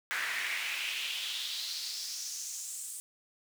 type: noise with high-pass filter sweep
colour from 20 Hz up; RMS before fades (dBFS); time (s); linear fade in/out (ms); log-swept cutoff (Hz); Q
brown; -37; 0.11-3; 0; 1700 to 8700; 3.5
effects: none